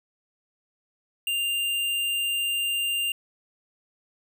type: tone with hard clipping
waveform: sine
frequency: 2794 Hz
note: F7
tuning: in tune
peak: -25 dBFS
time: 1.27-3.12 s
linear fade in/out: 2 ms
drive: 17 dB
effects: none